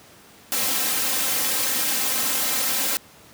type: noise with comb filter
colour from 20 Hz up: white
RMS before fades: -23 dBFS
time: 0.52-2.97 s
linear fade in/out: 0 ms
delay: 3.8 ms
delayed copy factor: +0.85
effects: pink hiss -49 dBFS RMS until 3.33 s + high-pass 100 Hz 12 dB/octave